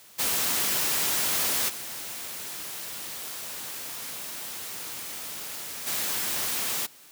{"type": "noise with level steps", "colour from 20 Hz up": "white", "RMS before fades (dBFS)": [-26, -37, -29], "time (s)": [0.18, 6.87], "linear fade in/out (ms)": 20, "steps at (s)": [1.68, 5.86], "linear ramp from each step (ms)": 20, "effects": ["white hiss -52 dBFS RMS until 7.11 s", "high-pass 100 Hz 12 dB/octave"]}